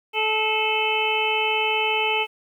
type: harmonic tone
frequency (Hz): 434.8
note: A4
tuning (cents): -21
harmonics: 1 / 2 / 3 / 5 / 6 / 7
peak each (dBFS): -27 / -25 / -35 / -29 / -24 / -27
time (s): 0.13-2.27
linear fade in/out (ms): 50
effects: 9-bit